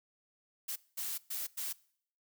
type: noise bursts at uneven times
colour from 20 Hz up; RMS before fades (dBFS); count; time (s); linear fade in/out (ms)
blue; -38; 4; 0.68-0.76 / 0.97-1.18 / 1.3-1.47 / 1.57-1.73; 10
effects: noise-tail reverb RT60 0.6 s tail -22 dB re dry